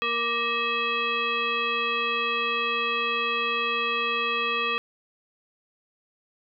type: tone with frequency modulation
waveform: sine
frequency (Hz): 1877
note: A#6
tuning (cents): +11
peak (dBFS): -23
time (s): 0.02-4.78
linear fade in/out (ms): 0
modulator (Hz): 704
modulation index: 1.9
effects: none